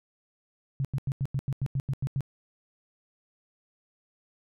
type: tone bursts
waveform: sine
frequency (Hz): 135.7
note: C#3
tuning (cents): -36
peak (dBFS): -25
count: 11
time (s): 0.8-2.207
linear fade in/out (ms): 0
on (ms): 47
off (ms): 89
effects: none